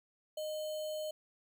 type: tone with sample-and-hold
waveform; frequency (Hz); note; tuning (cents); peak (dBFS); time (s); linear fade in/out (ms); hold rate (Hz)
sine; 616; D#5; -17; -36; 0.37-1.11; 5; 3675
effects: none